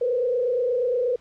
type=tone with frequency modulation; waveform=sine; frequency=493.6 Hz; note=B4; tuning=1 cent flat; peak=-20 dBFS; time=0.01-1.16 s; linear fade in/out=5 ms; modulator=28.4 Hz; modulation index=0.95; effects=pink hiss -58 dBFS RMS until 1.2 s + low-pass 5000 Hz 12 dB/octave